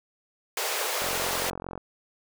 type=high-pass noise; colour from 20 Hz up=pink; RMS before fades=-29 dBFS; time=0.57-1.5 s; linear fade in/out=2 ms; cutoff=400 Hz; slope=48 dB/octave
type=click train; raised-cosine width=1 ms; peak=-21 dBFS; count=35; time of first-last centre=1.02-1.777 s; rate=44.9 Hz
effects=none